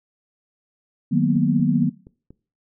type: chord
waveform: sine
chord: B major seventh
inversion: first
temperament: just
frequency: 154.34 / 185.21 / 231.5 / 246.9 Hz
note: D#3 / F#3 / A#3 / B3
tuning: -14 / +2 / -12 / 0 cents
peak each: -21 dBFS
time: 1.11-1.9 s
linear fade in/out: 20 ms
type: click train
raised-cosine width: 3 ms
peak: -30 dBFS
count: 5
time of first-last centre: 1.36-2.306 s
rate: 4.23 Hz
effects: noise-tail reverb RT60 0.4 s tail -20 dB re dry